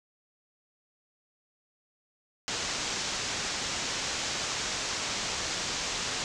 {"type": "low-pass noise", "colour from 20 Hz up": "white", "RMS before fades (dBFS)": -33, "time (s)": [2.48, 6.24], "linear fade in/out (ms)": 0, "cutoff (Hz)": 7200, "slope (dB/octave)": 48, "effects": []}